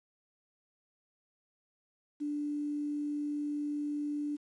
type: tone with quantisation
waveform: sine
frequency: 293.7 Hz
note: D4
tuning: in tune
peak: -32 dBFS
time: 2.2-4.37 s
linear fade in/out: 20 ms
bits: 10
effects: resampled to 22050 Hz